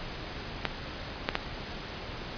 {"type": "clicks", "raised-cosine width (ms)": 0.3, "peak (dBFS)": -9, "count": 3, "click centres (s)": [0.653, 1.289, 1.354], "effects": ["pink hiss -39 dBFS RMS until 2.37 s", "resampled to 11025 Hz"]}